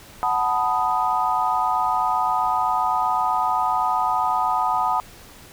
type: chord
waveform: sine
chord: B dominant seventh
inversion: second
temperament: equal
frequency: 740 / 880 / 987.8 / 1244.5 Hz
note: F#5 / A5 / B5 / D#6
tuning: 0 / 0 / 0 / 0 cents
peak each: -24 dBFS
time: 0.23-5 s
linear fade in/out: 0 ms
effects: pink hiss -45 dBFS RMS until 5.52 s